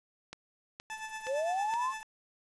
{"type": "click train", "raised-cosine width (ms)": 0.2, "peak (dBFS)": -25, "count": 4, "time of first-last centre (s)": [0.33, 1.738], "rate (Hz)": 2.13}
{"type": "tone with tremolo", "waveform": "20% pulse", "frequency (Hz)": 874, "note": "A5", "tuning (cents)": -12, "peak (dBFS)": -32, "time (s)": [0.9, 2.03], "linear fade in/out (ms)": 0, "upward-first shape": "sine", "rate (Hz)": 8.8, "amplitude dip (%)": 65}
{"type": "linear sweep", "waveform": "sine", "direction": "up", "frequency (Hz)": [495.4, 1090], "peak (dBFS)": -29, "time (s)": [1.26, 1.94], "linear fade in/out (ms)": 50}
{"effects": ["resampled to 22050 Hz", "9-bit"]}